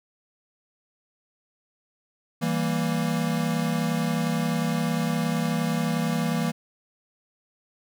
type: chord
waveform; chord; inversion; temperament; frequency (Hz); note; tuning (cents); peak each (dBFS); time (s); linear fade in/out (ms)
square; E diminished; none; equal; 164.81 / 196 / 233.1; E3 / G3 / Bb3; 0 / 0 / 0; -27 / -31 / -28; 2.41-6.52; 20
effects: none